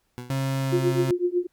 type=tone with exponential decay; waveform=20% pulse; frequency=123.2 Hz; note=B2; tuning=4 cents flat; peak=-26 dBFS; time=0.18-0.5 s; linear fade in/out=0 ms; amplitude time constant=69 ms
type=tone with pitch glide; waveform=35% pulse; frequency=134.8 to 133.56 Hz; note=C#3 to C3; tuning=-48 to +36 cents; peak=-22 dBFS; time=0.3-1.11 s; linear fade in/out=2 ms; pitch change=-16 cents; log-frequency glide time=0.59-0.81 s
type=tone with tremolo; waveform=sine; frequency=354.8 Hz; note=F4; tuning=27 cents sharp; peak=-17 dBFS; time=0.72-1.47 s; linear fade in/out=10 ms; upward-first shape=triangle; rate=8 Hz; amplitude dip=100%
effects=pink hiss -71 dBFS RMS until 1.52 s